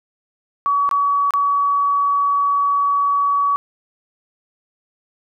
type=tone with dropouts; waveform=sine; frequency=1134 Hz; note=C#6; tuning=39 cents sharp; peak=-14 dBFS; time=0.66-3.56 s; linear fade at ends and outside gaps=0 ms; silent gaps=0.891-0.912 / 1.307-1.337 s; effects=none